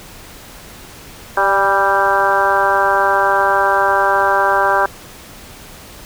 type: harmonic tone with a mistuned harmonic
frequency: 196 Hz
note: G3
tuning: in tune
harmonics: 2 / 3 / 4 / 5 / 6 / 7 / 8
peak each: -22 / -19 / -18 / -17 / -20 / -21 / -18 dBFS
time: 1.37-4.86 s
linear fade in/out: 2 ms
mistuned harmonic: 4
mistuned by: +27 cents
effects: pink hiss -37 dBFS RMS until 6.05 s